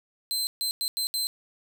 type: tone bursts at uneven times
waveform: sawtooth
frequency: 4100 Hz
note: C8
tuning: 36 cents flat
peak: -23 dBFS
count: 5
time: 0.31-0.47 / 0.61-0.71 / 0.81-0.88 / 0.97-1.07 / 1.14-1.27 s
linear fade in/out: 0 ms
effects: none